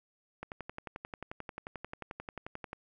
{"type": "click train", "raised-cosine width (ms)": 0.5, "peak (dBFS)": -25, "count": 27, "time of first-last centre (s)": [0.43, 2.731], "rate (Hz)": 11.3, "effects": []}